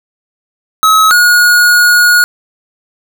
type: tone pair in turn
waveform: square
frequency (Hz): 1283 / 1445.1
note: E6 / F#6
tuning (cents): -47 / -41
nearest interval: major second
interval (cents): 206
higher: second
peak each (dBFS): -5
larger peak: neither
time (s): 0.83-1.11 / 1.11-2.24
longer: second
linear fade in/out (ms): 0
effects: none